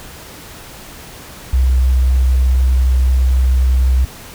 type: tone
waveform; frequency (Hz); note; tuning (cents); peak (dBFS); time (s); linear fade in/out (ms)
sine; 64; C2; -38; -9; 1.53-4.05; 5
effects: pink hiss -35 dBFS RMS until 4.34 s